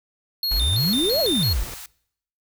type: tone with vibrato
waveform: square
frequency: 3944 Hz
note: B7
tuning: 3 cents flat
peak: -22 dBFS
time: 0.43-1.53 s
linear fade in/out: 2 ms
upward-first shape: square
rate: 3 Hz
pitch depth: 150 cents each way
type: exponential two-way sweep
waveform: sine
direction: up then down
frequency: 38.89 to 686 to 38.89 Hz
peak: -20 dBFS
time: 0.51-1.64 s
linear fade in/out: 10 ms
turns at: 1.2 s
type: noise with tremolo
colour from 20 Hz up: pink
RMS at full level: -36 dBFS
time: 0.51-1.74 s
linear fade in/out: 2 ms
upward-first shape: sine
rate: 19 Hz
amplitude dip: 30%
type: high-pass noise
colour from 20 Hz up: white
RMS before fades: -38 dBFS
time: 0.8-1.86 s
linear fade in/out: 2 ms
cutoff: 690 Hz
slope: 96 dB/octave
effects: noise-tail reverb RT60 0.7 s tail -23 dB re dry